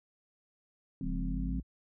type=chord; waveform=sine; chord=Db major seventh; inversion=none; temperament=equal; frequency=138.59 / 174.61 / 207.7 / 261.6 Hz; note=Db3 / F3 / Ab3 / C4; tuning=0 / 0 / 0 / 0 cents; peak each=-43 / -38 / -42 / -38 dBFS; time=1.01-1.6 s; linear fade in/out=2 ms
type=linear sweep; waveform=sine; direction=up; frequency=31.3 to 59 Hz; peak=-33 dBFS; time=1.02-1.63 s; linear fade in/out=50 ms
effects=none